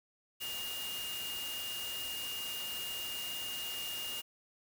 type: tone in noise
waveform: sine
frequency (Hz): 2836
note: F7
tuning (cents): +26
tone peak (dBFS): -39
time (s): 0.4-4.22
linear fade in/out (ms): 20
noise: white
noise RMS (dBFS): -43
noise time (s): 0.4-4.22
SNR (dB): +1
effects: none